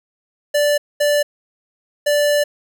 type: tone bursts at uneven times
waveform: square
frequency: 585 Hz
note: D5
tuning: 7 cents flat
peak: -14 dBFS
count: 3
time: 0.54-0.78 / 1-1.23 / 2.06-2.44 s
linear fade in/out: 10 ms
effects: none